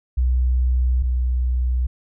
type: tone pair in turn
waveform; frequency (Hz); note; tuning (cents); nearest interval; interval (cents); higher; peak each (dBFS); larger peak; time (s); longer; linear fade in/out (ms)
sine; 62.6 / 62.2; B1 / B1; +24 / +13; unison; 11; first; -15 / -17; first; 0.17-1.03 / 1.03-1.87; first; 10
effects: none